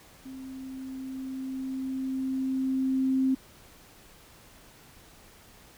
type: tone with level ramp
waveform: sine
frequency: 263.5 Hz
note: C4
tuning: 12 cents sharp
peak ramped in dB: -39 to -21 dBFS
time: 0.25-3.35 s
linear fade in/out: 10 ms
effects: pink hiss -54 dBFS RMS until 5.77 s